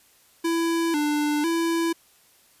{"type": "tone with vibrato", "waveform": "square", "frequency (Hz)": 314.3, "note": "D#4", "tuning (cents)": 18, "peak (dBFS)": -22, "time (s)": [0.44, 1.93], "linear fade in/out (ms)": 10, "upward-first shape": "square", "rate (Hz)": 1, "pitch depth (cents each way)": 100, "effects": ["white hiss -58 dBFS RMS until 2.6 s", "resampled to 32000 Hz"]}